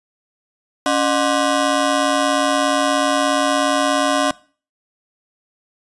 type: ring-modulated tone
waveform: 20% pulse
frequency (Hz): 444.9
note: A4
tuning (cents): +19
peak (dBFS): -7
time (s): 0.86-4.31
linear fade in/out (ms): 0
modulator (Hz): 164
effects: noise-tail reverb RT60 0.4 s tail -21 dB re dry + resampled to 24000 Hz